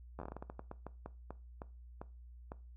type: slowing click train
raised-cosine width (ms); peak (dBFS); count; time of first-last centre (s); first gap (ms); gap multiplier
1; -30; 18; 0.19-2.519; 11; 1.27
effects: noise-tail reverb RT60 0.3 s tail -18 dB re dry + added 60 Hz sine -51 dBFS peak until 2.76 s